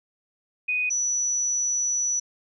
sine tone pair in turn, 2489 / 5920 Hz, D#7 / F#8, 0 / 0 cents, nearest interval octave + minor third, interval 1500 cents, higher second, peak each -22 dBFS, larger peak neither, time 0.68-0.9 / 0.9-2.2 s, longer second, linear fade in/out 10 ms, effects none

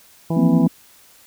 harmonic tone, 164.81 Hz, E3, in tune, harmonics 1 / 2 / 3 / 4 / 5 / 6, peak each -19 / -25 / -29 / -31 / -33 / -35 dBFS, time 0.3-0.67 s, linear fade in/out 5 ms
sine chord, F suspended fourth, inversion none, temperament equal, 174.61 / 233.1 / 261.6 Hz, F3 / Bb3 / C4, 0 / 0 / 0 cents, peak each -18 / -18 / -17 dBFS, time 0.36-0.68 s, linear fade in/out 10 ms
effects white hiss -50 dBFS RMS until 1.26 s

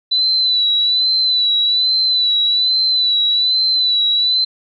sine tone with vibrato, 3985 Hz, B7, 15 cents sharp, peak -12 dBFS, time 0.11-4.45 s, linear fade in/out 10 ms, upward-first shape sine, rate 1.2 Hz, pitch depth 47 cents each way, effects none

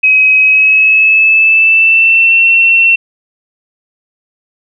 sine tone with pitch glide, 2540 to 2707 Hz, D#7 to E7, +35 to +45 cents, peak -4 dBFS, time 0.03-2.96 s, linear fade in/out 10 ms, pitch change +110 cents, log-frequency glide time 0.39-2.44 s, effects none

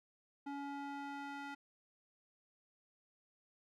square tone with band-pass filter sweep, 282 Hz, C#4, 30 cents sharp, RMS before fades -45 dBFS, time 0.46-1.55 s, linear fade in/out 10 ms, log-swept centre 660 to 1400 Hz, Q 0.99, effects none

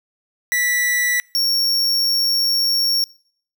45% pulse tone pair in turn, 1960 / 5515 Hz, B6 / F8, -14 / -23 cents, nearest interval octave + tritone, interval 1791 cents, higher second, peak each -16 dBFS, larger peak neither, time 0.52-1.2 / 1.35-3.04 s, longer second, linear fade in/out 0 ms, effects noise-tail reverb RT60 0.6 s tail -25 dB re dry

